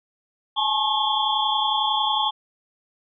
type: tone cluster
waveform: sine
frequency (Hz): 840 / 871 / 1084 / 3201 / 3426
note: G#5 / A5 / C#6 / G7 / A7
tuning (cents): +19 / -18 / -39 / +36 / -47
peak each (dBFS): -26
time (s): 0.56-2.31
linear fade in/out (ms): 20
effects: none